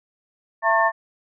sine tone cluster, 668 / 900 / 1090 / 1789 Hz, E5 / A5 / C#6 / A6, +23 / +39 / -29 / +28 cents, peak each -21 dBFS, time 0.62-0.92 s, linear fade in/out 50 ms, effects none

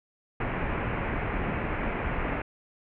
pink low-pass noise, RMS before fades -30 dBFS, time 0.4-2.42 s, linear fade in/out 5 ms, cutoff 2500 Hz, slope 48 dB/octave, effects none

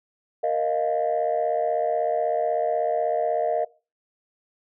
sine chord, Bb suspended fourth, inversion none, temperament equal, 466.2 / 622.3 / 698.5 Hz, Bb4 / Eb5 / F5, 0 / 0 / 0 cents, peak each -26 / -23 / -24 dBFS, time 0.43-3.65 s, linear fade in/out 10 ms, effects noise-tail reverb RT60 0.3 s tail -20 dB re dry + tanh soft clip ceiling -15 dBFS

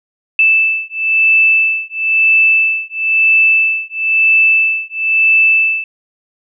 sine beating tone pair, 2637 / 2638 Hz, E7 / E7, 0 / +1 cents, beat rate 1 Hz, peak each -12 dBFS, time 0.39-5.84 s, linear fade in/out 2 ms, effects none

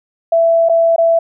sine tone with dropouts, 665 Hz, E5, 15 cents sharp, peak -8 dBFS, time 0.32-1.19 s, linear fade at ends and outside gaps 5 ms, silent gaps 0.688-0.695 / 0.962-0.981 s, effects none

